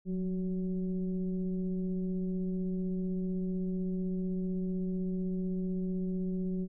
sine tone with frequency modulation, 183.1 Hz, F#3, 18 cents flat, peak -30 dBFS, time 0.05-6.68 s, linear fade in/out 50 ms, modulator 191 Hz, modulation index 0.67, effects none

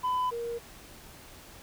sine tone pair in turn, 1004 / 469.5 Hz, B5 / A#4, +28 / +12 cents, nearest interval octave + minor second, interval 1316 cents, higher first, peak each -23 / -31 dBFS, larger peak first, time 0.03-0.31 / 0.31-0.59 s, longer neither, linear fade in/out 20 ms, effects tanh soft clip ceiling -25 dBFS + pink hiss -50 dBFS RMS until 1.62 s

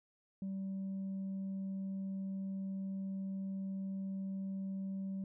sine tone, 193 Hz, G3, 27 cents flat, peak -35 dBFS, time 0.42-5.24 s, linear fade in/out 2 ms, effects tanh soft clip ceiling -36 dBFS

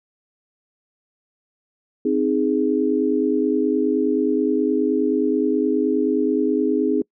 sine chord, Ab major, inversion first, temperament equal, 261.6 / 311.1 / 415.3 Hz, C4 / Eb4 / Ab4, 0 / 0 / 0 cents, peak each -21 dBFS, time 2.05-7.02 s, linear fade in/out 5 ms, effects noise-tail reverb RT60 0.1 s tail -26 dB re dry

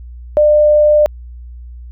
sine tone, 599 Hz, D5, 34 cents sharp, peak -6 dBFS, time 0.37-1.06 s, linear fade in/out 0 ms, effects added 60 Hz sine -29 dBFS peak until 1.91 s

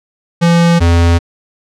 square tone pair in turn, 170.1 / 85.05 Hz, F3 / F2, -45 / -45 cents, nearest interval octave, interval 1200 cents, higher first, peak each -7 dBFS, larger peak neither, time 0.41-0.8 / 0.8-1.19 s, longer neither, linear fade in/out 20 ms, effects low-pass 7000 Hz 12 dB/octave

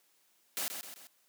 white noise with echo, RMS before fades -35 dBFS, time 0.57-0.68 s, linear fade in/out 0 ms, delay 130 ms, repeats 3, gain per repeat -6 dB, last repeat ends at 1.07 s, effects white hiss -70 dBFS RMS until 1.28 s + high-pass 200 Hz 12 dB/octave

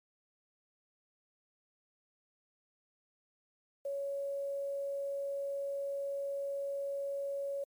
sine tone with quantisation, 558 Hz, C#5, 11 cents sharp, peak -34 dBFS, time 3.85-7.64 s, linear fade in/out 5 ms, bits 10, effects MP3 96 kbps

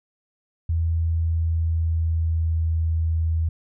sine tone with pitch glide, 82.41 to 81.28 Hz, E2 to E2, 0 to -24 cents, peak -19 dBFS, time 0.69-3.49 s, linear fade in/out 5 ms, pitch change -24 cents, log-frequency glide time 0.9-2.72 s, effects none

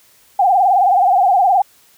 sine tone with vibrato, 757 Hz, F#5, 39 cents sharp, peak -9 dBFS, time 0.39-1.62 s, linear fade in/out 5 ms, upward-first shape sine, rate 19 Hz, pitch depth 120 cents each way, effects white hiss -51 dBFS RMS until 1.97 s

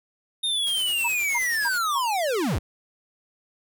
square linear sweep, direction down, 3700 to 42.01 Hz, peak -23 dBFS, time 0.43-2.59 s, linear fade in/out 10 ms
white noise with tremolo, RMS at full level -38 dBFS, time 0.66-1.79 s, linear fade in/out 10 ms, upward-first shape sine, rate 9.4 Hz, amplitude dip 55%
sine tone bursts, 955 Hz, A#5, 42 cents sharp, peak -25 dBFS, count 4, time 1.04-1.992 s, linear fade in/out 10 ms, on 43 ms, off 260 ms
effects none

